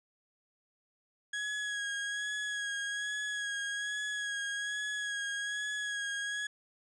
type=tone with vibrato; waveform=35% pulse; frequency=1661.2 Hz; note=G#6; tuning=in tune; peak=-32 dBFS; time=1.33-6.47 s; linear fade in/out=5 ms; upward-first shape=sine; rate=1.2 Hz; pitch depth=28 cents each way; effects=resampled to 22050 Hz